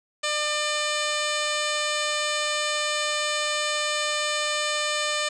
10% pulse tone with low-pass filter, 599 Hz, D5, 34 cents sharp, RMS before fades -26 dBFS, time 0.23-5.29 s, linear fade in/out 10 ms, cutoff 6400 Hz, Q 6, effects none

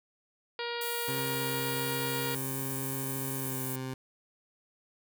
harmonic tone, 473.5 Hz, A#4, 27 cents sharp, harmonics 1 / 2 / 3 / 4 / 5 / 6 / 7 / 8 / 9 / 10, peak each -37 / -40 / -42 / -43 / -44 / -45 / -45 / -46 / -47 / -47 dBFS, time 0.59-2.35 s, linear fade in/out 2 ms
white high-pass noise, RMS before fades -38 dBFS, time 0.81-3.76 s, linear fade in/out 5 ms, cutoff 7700 Hz, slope 24 dB/octave
20% pulse tone with pitch glide, 134.1 to 130.58 Hz, C3 to C3, +43 to -3 cents, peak -30 dBFS, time 1.08-3.94 s, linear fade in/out 2 ms, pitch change -46 cents, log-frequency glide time 3.4-3.66 s
effects none

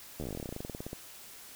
slowing click train, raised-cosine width 2 ms, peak -25 dBFS, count 24, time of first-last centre 0.2-0.931 s, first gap 12 ms, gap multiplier 1.08, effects white hiss -50 dBFS RMS until 1.55 s

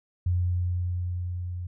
sine tone with level ramp, 89 Hz, F2, 33 cents sharp, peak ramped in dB -21 to -31 dBFS, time 0.26-1.67 s, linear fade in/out 5 ms, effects none

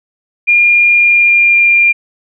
sine tone with pitch glide, 2412 to 2394 Hz, D7 to D7, +46 to +33 cents, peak -5 dBFS, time 0.47-1.93 s, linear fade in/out 20 ms, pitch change -13 cents, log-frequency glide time 0.95-1.68 s, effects none

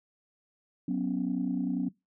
sine chord, F# suspended fourth, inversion none, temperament equal, 185 / 246.9 / 277.2 Hz, F#3 / B3 / C#4, 0 / 0 / 0 cents, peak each -31 dBFS, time 0.88-1.89 s, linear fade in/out 5 ms, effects noise-tail reverb RT60 0.2 s tail -21 dB re dry + tanh soft clip ceiling -20 dBFS

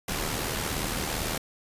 pink noise with amplitude modulation, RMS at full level -28 dBFS, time 0.08-1.38 s, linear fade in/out 5 ms, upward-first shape sine, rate 77.5 Hz, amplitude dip 50%, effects resampled to 32000 Hz

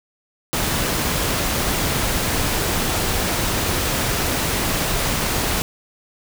pink noise, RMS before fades -21 dBFS, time 0.53-5.62 s, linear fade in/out 0 ms, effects none

